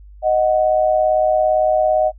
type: tone pair together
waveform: sine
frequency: 622.3 / 740 Hz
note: D#5 / F#5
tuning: 0 / 0 cents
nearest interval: minor third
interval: 300 cents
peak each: -14 / -17 dBFS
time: 0.22-2.12 s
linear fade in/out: 50 ms
effects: noise-tail reverb RT60 0.1 s tail -25 dB re dry + added 50 Hz sine -38 dBFS peak until 2.18 s